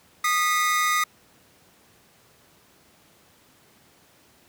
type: tone cluster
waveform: 45% pulse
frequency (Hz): 1234 / 1970 / 2139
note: D#6 / B6 / C7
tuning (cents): -15 / -5 / +38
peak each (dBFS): -22 / -26 / -30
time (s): 0.24-1.04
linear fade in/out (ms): 5
effects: pink hiss -57 dBFS RMS until 4.48 s + high-pass 100 Hz 12 dB/octave